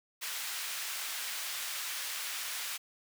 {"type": "high-pass noise", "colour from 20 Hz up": "pink", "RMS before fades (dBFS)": -38, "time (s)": [0.21, 2.78], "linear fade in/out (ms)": 20, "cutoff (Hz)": 1700, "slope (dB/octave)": 12, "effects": []}